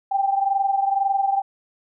sine tone pair together, 784 / 806 Hz, G5 / G5, 0 / +48 cents, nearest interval unison, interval 48 cents, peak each -19 / -24 dBFS, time 0.11-1.42 s, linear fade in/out 10 ms, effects none

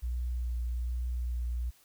sine tone with vibrato, 60.4 Hz, B1, 38 cents flat, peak -30 dBFS, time 0.02-1.71 s, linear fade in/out 20 ms, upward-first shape sine, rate 1.2 Hz, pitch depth 18 cents each way, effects white hiss -63 dBFS RMS until 1.84 s

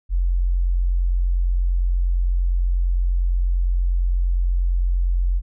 sine tone, 44.32 Hz, F1, 26 cents sharp, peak -16 dBFS, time 0.09-5.42 s, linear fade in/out 50 ms, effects none

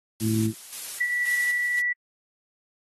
blue noise with tremolo, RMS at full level -33 dBFS, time 0.2-1.8 s, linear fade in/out 0 ms, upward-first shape square, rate 1.9 Hz, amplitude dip 60%
harmonic tone, 110 Hz, A2, in tune, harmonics 1 / 2 / 3, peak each -25 / -25 / -27 dBFS, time 0.2-0.53 s, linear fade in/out 50 ms
sine tone, 1955 Hz, B6, 18 cents flat, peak -22 dBFS, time 1-1.93 s, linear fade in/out 10 ms
effects AAC 32 kbps

